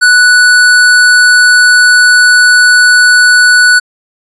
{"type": "tone", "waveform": "square", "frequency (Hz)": 1480, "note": "F#6", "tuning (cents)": 0, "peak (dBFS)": -3, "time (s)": [0.01, 3.8], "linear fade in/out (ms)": 20, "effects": ["resampled to 24000 Hz"]}